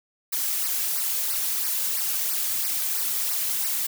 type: noise with flanger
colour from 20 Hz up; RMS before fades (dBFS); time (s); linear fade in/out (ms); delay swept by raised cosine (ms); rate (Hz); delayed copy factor
blue; -26; 0.32-3.87; 10; 0.28 to 2.88; 3; -0.95
effects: none